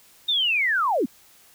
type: linear sweep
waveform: sine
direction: down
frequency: 3714 to 196 Hz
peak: -19 dBFS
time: 0.28-1.06 s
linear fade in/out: 10 ms
effects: white hiss -54 dBFS RMS until 1.54 s